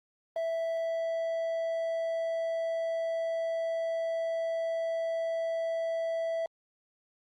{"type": "tone", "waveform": "triangle", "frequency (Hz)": 659, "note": "E5", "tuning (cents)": -1, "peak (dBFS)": -27, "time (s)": [0.36, 6.46], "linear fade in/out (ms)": 2, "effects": ["Opus 24 kbps"]}